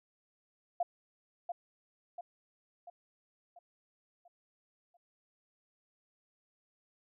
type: tone with echo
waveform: sine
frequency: 700 Hz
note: F5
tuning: 4 cents sharp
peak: -28 dBFS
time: 0.8-0.83 s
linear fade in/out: 5 ms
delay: 690 ms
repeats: 6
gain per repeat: -6 dB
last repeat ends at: 4.97 s
effects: none